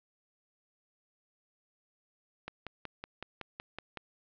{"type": "click train", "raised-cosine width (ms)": 0.3, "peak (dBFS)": -23, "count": 9, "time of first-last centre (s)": [2.48, 3.973], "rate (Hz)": 5.36, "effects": ["low-pass 4000 Hz 12 dB/octave"]}